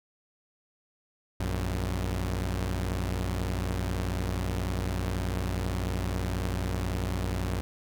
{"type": "tone pair together", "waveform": "sawtooth", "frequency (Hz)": [58.27, 92.5], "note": ["A#1", "F#2"], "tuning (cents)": [0, 0], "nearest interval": "minor sixth", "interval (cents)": 800, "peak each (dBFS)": -27, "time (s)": [1.4, 7.61], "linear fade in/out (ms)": 0, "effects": []}